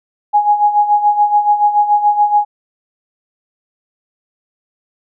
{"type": "tone with tremolo", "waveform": "sine", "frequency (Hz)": 830.6, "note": "G#5", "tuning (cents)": 0, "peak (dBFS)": -6, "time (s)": [0.33, 2.45], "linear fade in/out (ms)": 20, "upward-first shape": "sine", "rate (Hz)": 7, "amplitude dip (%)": 70, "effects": []}